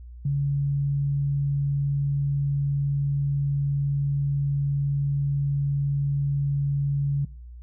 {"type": "tone", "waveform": "sine", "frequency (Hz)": 141, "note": "C#3", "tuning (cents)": 30, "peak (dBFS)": -21, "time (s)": [0.25, 7.25], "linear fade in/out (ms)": 5, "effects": ["noise-tail reverb RT60 0.5 s tail -23 dB re dry", "added 60 Hz sine -39 dBFS peak until 7.62 s"]}